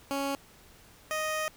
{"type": "tone pair in turn", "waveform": "15% pulse", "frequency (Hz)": [277.2, 622.3], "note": ["C#4", "D#5"], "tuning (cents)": [0, 0], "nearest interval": "octave + major second", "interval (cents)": 1400, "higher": "second", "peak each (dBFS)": -23, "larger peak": "neither", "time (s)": [[0.11, 0.35], [1.11, 1.48]], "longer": "second", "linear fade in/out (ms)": 0, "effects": ["pink hiss -56 dBFS RMS until 1.56 s"]}